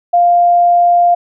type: tone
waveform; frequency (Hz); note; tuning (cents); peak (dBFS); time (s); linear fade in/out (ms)
sine; 699; F5; +1; -6; 0.13-1.15; 10
effects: none